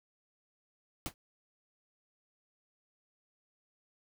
pink noise with exponential decay, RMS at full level -32 dBFS, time 1.06-1.14 s, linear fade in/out 0 ms, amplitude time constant 16 ms, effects none

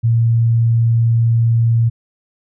sine tone, 115.6 Hz, A#2, 14 cents flat, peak -10 dBFS, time 0.03-1.9 s, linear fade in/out 20 ms, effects none

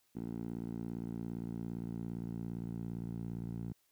10% pulse tone with band-pass filter sweep, 57.5 Hz, A#1, 23 cents flat, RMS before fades -41 dBFS, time 0.15-3.73 s, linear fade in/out 10 ms, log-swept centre 240 to 150 Hz, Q 1.4, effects white hiss -74 dBFS RMS until 3.91 s

